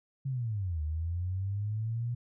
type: linear two-way sweep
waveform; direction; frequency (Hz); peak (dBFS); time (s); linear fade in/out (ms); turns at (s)
sine; down then up; 138.59 to 75 to 121.7; -30; 0.25-2.15; 10; 0.82
effects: none